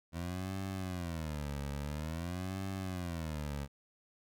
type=tone with vibrato; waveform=20% pulse; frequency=82.41 Hz; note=E2; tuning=in tune; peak=-32 dBFS; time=0.12-3.68 s; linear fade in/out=50 ms; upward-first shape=sine; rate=0.49 Hz; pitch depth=270 cents each way; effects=none